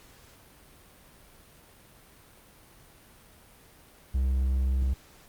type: tone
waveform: triangle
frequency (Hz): 65.41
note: C2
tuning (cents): 0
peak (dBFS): -21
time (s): 4.14-4.94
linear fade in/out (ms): 10
effects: pink hiss -55 dBFS RMS until 5.28 s + Opus 48 kbps